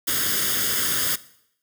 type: noise with comb filter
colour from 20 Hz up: white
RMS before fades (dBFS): -23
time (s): 0.07-1.16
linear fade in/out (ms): 10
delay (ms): 0.6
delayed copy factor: +0.75
effects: noise-tail reverb RT60 0.7 s tail -18 dB re dry + high-pass 80 Hz 12 dB/octave